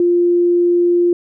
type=tone; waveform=sine; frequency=349.2 Hz; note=F4; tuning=in tune; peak=-10 dBFS; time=0-1.13 s; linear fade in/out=2 ms; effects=none